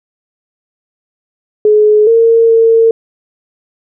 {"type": "tone with pitch steps", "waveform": "sine", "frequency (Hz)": [423.9, 457.6, 454.1], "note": ["G#4", "A#4", "A#4"], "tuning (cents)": [35, -32, -45], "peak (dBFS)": -4, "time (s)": [1.65, 2.91], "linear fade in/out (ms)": 2, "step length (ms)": 420, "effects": []}